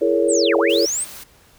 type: chord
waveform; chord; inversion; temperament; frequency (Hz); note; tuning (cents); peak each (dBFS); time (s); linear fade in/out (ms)
sine; A# half-diminished seventh; second; just; 335.6 / 419.5 / 466.2 / 559.4; E4 / G#4 / A#4 / C#5; +31 / +17 / 0 / +16; -20; 0.01-0.86; 10
type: linear two-way sweep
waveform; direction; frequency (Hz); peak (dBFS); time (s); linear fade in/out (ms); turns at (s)
sine; down then up; 8870 to 370 to 8870; -20; 0.28-1.05; 20; 0.57
type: noise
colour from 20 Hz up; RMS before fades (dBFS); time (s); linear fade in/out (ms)
white; -37; 0.69-1.24; 10
effects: pink hiss -52 dBFS RMS until 1.58 s